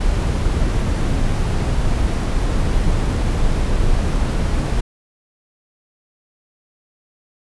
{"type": "noise", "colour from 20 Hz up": "brown", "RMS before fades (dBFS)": -17, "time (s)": [0, 4.81], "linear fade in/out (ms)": 10, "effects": ["resampled to 24000 Hz"]}